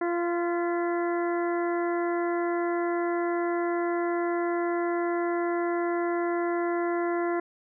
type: harmonic tone with a mistuned harmonic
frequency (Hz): 345.3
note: F4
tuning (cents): -20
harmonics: 1 / 2 / 3 / 4 / 5 / 6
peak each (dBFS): -26 / -32 / -36 / -38 / -40 / -42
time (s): 0.01-7.4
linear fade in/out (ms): 5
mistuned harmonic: 6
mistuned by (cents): -53
effects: none